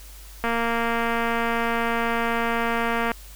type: click train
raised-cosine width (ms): 0.5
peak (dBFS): -10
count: 622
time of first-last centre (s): 0.44-3.117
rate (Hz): 232
effects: added 50 Hz sine -41 dBFS peak until 3.35 s + white hiss -47 dBFS RMS until 3.35 s